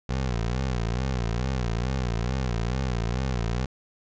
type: tone with vibrato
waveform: 20% pulse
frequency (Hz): 61.2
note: B1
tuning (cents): -15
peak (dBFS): -20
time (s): 0.09-3.66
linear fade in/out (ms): 5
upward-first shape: sine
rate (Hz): 2.3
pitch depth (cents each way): 150
effects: resampled to 16000 Hz